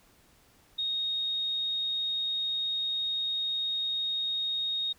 sine tone, 3729 Hz, A#7, in tune, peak -28 dBFS, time 0.78-4.93 s, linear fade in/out 10 ms, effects pink hiss -62 dBFS RMS until 4.98 s

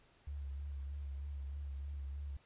sine tone with vibrato, 70.2 Hz, C#2, 22 cents sharp, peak -40 dBFS, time 0.27-2.37 s, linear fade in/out 5 ms, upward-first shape sine, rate 3.2 Hz, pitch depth 44 cents each way, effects pink hiss -68 dBFS RMS until 2.45 s + resampled to 8000 Hz

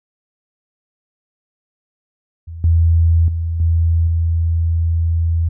sine tone with level steps, 83 Hz, E2, 12 cents sharp, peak -27 / -9 / -17 / -11 / -13 dBFS, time 2.47-5.49 s, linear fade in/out 10 ms, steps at 2.64 / 3.28 / 3.6 / 4.07 s, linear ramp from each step 2 ms, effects none

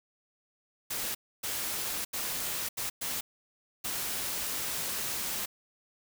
white noise bursts at uneven times, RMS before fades -34 dBFS, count 6, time 0.9-1.15 / 1.43-2.05 / 2.13-2.69 / 2.77-2.9 / 3.01-3.21 / 3.84-5.46 s, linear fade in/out 10 ms, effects none

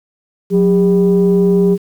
sine tone pair together, 181.9 / 402 Hz, F#3 / G4, -29 / +44 cents, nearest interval octave + major second, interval 1373 cents, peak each -10 dBFS, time 0.5-1.78 s, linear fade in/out 50 ms, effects tanh soft clip ceiling -3 dBFS + 7-bit

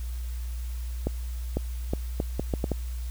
accelerating click train, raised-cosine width 2 ms, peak -13 dBFS, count 8, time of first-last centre 1.07-2.717 s, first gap 500 ms, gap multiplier 0.73, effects added 60 Hz sine -30 dBFS peak until 3.1 s + white hiss -50 dBFS RMS until 3.1 s

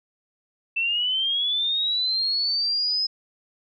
sine linear sweep, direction up, 2655 to 5120 Hz, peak -21 dBFS, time 0.76-3.07 s, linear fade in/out 10 ms, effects none

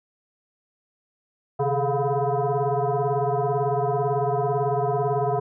sine tone with frequency modulation, 150 Hz, D3, 37 cents sharp, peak -20 dBFS, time 1.59-5.4 s, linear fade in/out 10 ms, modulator 282 Hz, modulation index 2.8, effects none

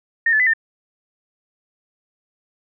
sine tone with pitch steps, 1833 / 1735 / 2004 / 1803 Hz, A#6 / A6 / B6 / A6, -30 / -25 / +25 / +42 cents, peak -13 dBFS, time 0.26-0.536 s, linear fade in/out 5 ms, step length 69 ms, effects none

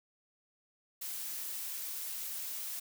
blue noise, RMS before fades -40 dBFS, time 1.01-2.8 s, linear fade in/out 10 ms, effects none

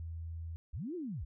sine tone, 82.41 Hz, E2, in tune, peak -39 dBFS, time 0-0.56 s, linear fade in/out 0 ms
sine linear two-way sweep, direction up then down, 44.14 to 373 to 44.14 Hz, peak -37 dBFS, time 0.73-1.25 s, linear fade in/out 10 ms, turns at 0.95 s
effects none

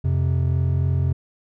triangle tone pair together, 87.7 / 131.24 Hz, F2 / C3, +8 / +6 cents, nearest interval perfect fifth, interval 698 cents, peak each -18 / -19 dBFS, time 0.04-1.13 s, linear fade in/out 10 ms, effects none

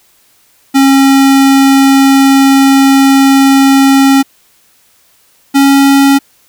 square tone pair in turn, 271.9 / 276 Hz, C#4 / C#4, -33 / -7 cents, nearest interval unison, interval 26 cents, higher second, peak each -4 dBFS, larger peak neither, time 0.74-4.23 / 5.54-6.19 s, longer first, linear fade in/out 20 ms, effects white hiss -49 dBFS RMS until 6.48 s

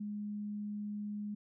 sine tone, 207.7 Hz, G#3, in tune, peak -37 dBFS, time 0-1.35 s, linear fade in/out 10 ms, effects none

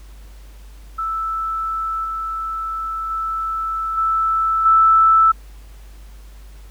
sine tone with level steps, 1318.5 Hz, E6, in tune, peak -20 / -22 / -20 / -15 / -9 dBFS, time 0.98-5.32 s, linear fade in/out 10 ms, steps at 2.04 / 3.1 / 3.97 / 4.65 s, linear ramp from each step 10 ms, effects added 50 Hz sine -37 dBFS peak until 6.7 s + pink hiss -51 dBFS RMS until 6.7 s

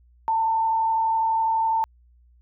sine tone with frequency modulation, 896 Hz, A5, 31 cents sharp, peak -19 dBFS, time 0.28-1.84 s, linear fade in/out 0 ms, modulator 32 Hz, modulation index 0.49, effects added 60 Hz sine -53 dBFS peak until 2.41 s

